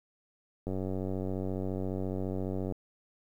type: click train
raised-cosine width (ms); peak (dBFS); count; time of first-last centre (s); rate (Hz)
2; -22; 195; 0.67-2.723; 94.5
effects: 10-bit